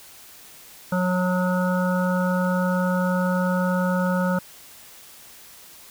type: harmonic tone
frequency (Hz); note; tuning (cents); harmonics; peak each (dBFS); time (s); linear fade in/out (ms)
181.9; F#3; -29; 1 / 3 / 5 / 7 / 8; -21 / -26 / -31 / -31 / -31; 0.92-4.39; 5
effects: white hiss -46 dBFS RMS until 5.9 s